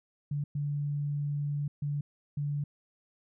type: tone bursts at uneven times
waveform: sine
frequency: 144.9 Hz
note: D3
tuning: 23 cents flat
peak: -29 dBFS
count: 4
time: 0.31-0.44 / 0.55-1.68 / 1.82-2.01 / 2.37-2.64 s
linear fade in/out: 5 ms
effects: none